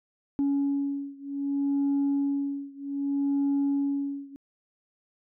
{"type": "beating tone pair", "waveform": "sine", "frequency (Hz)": [280, 280.64], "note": ["C#4", "C#4"], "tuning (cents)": [18, 21], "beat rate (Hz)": 0.64, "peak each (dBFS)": [-26, -27], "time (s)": [0.39, 4.36], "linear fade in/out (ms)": 0, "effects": ["tanh soft clip ceiling -20 dBFS"]}